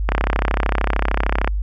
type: click train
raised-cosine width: 0.5 ms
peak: -3 dBFS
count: 47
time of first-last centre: 0.09-1.476 s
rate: 33.2 Hz
effects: added 50 Hz sine -18 dBFS peak until 1.62 s